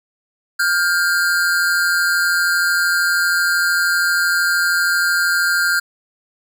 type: tone pair together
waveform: square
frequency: 1412.1 / 1585 Hz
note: F6 / G6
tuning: +19 / +19 cents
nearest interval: major second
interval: 200 cents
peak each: -18 dBFS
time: 0.59-5.8 s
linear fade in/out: 10 ms
effects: none